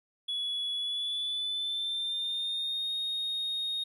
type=tone with pitch glide; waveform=triangle; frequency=3390 to 3718 Hz; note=G#7 to A#7; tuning=+35 to -5 cents; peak=-28 dBFS; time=0.28-3.84 s; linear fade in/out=10 ms; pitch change=+160 cents; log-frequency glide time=0.74-2.92 s; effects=tanh soft clip ceiling -26 dBFS